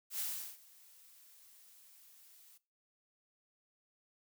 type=noise with ADSR envelope; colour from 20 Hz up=blue; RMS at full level=-37 dBFS; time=0.1-2.58 s; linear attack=89 ms; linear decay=380 ms; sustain=-24 dB; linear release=11 ms; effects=noise-tail reverb RT60 0.3 s tail -19 dB re dry